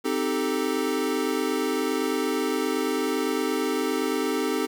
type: chord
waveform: square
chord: A half-diminished seventh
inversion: first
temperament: equal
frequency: 261.6 / 311.1 / 392 / 440 Hz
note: C4 / Eb4 / G4 / A4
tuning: 0 / 0 / 0 / 0 cents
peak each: -30 dBFS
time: 0.04-4.67 s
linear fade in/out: 20 ms
effects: 9-bit